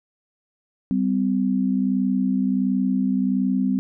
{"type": "tone pair together", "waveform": "sine", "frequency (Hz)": [194.7, 256.1], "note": ["G3", "C4"], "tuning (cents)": [-12, -37], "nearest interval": "perfect fourth", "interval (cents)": 475, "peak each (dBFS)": -21, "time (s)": [0.91, 3.79], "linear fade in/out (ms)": 0, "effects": []}